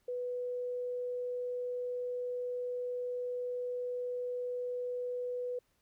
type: tone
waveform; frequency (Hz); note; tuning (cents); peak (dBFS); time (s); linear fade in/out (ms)
sine; 493.9; B4; 0; -34; 0.08-5.59; 5
effects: pink hiss -75 dBFS RMS until 5.81 s